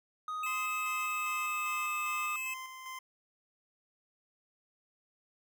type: tone with pitch glide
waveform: triangle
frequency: 1248 to 1218.1 Hz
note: D#6 to D#6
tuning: +5 to -37 cents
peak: -33 dBFS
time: 0.28-2.36 s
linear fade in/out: 2 ms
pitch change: -42 cents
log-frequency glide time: 0.87-1.95 s
type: tone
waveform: square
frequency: 2600 Hz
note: E7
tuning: 24 cents flat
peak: -36 dBFS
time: 0.43-2.54 s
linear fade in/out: 5 ms
type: tone with tremolo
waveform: 25% pulse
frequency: 1039 Hz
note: C6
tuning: 12 cents flat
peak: -37 dBFS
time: 0.46-2.99 s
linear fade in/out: 5 ms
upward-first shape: square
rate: 2.5 Hz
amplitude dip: 40%
effects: none